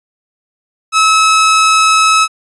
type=tone; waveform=sawtooth; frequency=1293 Hz; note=E6; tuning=34 cents flat; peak=-3 dBFS; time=0.92-2.28 s; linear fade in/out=50 ms; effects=resampled to 24000 Hz